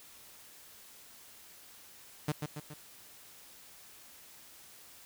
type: tone with echo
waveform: sawtooth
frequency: 150 Hz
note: D3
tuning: 37 cents sharp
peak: -25 dBFS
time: 2.28-2.32 s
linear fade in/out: 5 ms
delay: 140 ms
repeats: 3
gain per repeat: -5 dB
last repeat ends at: 2.74 s
effects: white hiss -55 dBFS RMS until 5.05 s

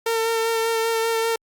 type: tone with vibrato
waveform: sawtooth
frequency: 453.7 Hz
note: A#4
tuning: 47 cents flat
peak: -16 dBFS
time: 0.06-1.36 s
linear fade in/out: 5 ms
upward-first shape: sine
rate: 5.1 Hz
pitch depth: 18 cents each way
effects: Opus 48 kbps

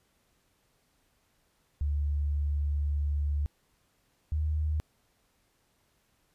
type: tone pair in turn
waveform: sine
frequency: 72.7 / 76.6 Hz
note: D2 / D#2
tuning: -17 / -27 cents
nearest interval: minor second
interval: 90 cents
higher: second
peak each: -26 dBFS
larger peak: neither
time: 1.81-3.46 / 4.32-4.8 s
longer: first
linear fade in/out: 0 ms
effects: pink hiss -71 dBFS RMS until 6.34 s + resampled to 32000 Hz

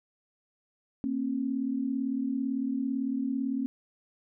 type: tone pair together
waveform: sine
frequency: 233.1 / 271 Hz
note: A#3 / C#4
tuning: 0 / -39 cents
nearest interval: minor third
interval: 261 cents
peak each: -32 / -29 dBFS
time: 1.04-3.66 s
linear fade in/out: 0 ms
effects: none

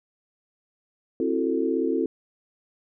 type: chord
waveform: sine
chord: F# half-diminished seventh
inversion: second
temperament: just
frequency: 266.4 / 333 / 370 / 444 Hz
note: C4 / E4 / F#4 / A4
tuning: +31 / +18 / 0 / +16 cents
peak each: -27 / -26 / -29 / -27 dBFS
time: 1.2-2.06 s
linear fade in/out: 2 ms
effects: none

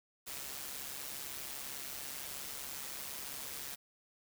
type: noise with amplitude modulation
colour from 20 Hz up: white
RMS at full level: -41 dBFS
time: 0.26-3.76 s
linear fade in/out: 20 ms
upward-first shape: sine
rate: 138 Hz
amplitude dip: 60%
effects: none

